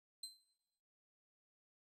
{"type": "tone with exponential decay", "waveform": "30% pulse", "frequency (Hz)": 4100, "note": "C8", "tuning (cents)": -36, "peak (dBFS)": -39, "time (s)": [0.23, 0.39], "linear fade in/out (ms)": 5, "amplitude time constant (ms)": 34, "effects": ["noise-tail reverb RT60 1.0 s tail -17 dB re dry", "resampled to 32000 Hz"]}